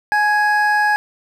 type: tone pair together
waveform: triangle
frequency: 840.7 / 1661.2 Hz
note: G#5 / G#6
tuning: +21 / 0 cents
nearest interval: octave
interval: 1179 cents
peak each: -14 dBFS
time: 0.12-0.96 s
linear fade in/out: 0 ms
effects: none

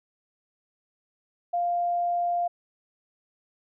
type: tone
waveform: sine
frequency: 698.5 Hz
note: F5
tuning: in tune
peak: -23 dBFS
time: 1.53-2.48 s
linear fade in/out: 10 ms
effects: none

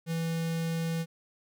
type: tone with notch filter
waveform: square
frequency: 164.81 Hz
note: E3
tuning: in tune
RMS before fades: -31 dBFS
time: 0.06-1.06 s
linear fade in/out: 50 ms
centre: 990 Hz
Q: 1.5
effects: none

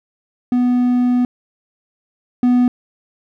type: tone pair in turn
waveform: triangle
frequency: 246.9 / 246.9 Hz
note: B3 / B3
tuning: 0 / 0 cents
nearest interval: unison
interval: 0 cents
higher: neither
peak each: -10 / -8 dBFS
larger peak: second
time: 0.52-1.25 / 2.43-2.68 s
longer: first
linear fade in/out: 2 ms
effects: none

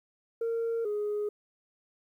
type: tone pair in turn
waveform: sine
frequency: 460 / 416.7 Hz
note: A#4 / G#4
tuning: -23 / +6 cents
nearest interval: major second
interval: 171 cents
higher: first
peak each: -26 / -27 dBFS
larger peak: first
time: 0.41-0.85 / 0.85-1.29 s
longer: neither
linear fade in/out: 5 ms
effects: tanh soft clip ceiling -26 dBFS + 11-bit

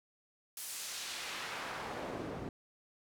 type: noise with band-pass filter sweep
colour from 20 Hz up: pink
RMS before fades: -42 dBFS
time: 0.57-2.49 s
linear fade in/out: 2 ms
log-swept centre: 12000 to 240 Hz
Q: 0.71
effects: none

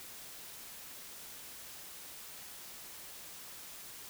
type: silence
effects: white hiss -49 dBFS RMS until 4.09 s

